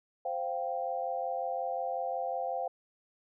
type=chord; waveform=sine; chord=C suspended fourth; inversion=none; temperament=equal; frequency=523.3 / 698.5 / 784 Hz; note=C5 / F5 / G5; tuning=0 / 0 / 0 cents; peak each=-36 / -35 / -36 dBFS; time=0.25-2.68 s; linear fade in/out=5 ms; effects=none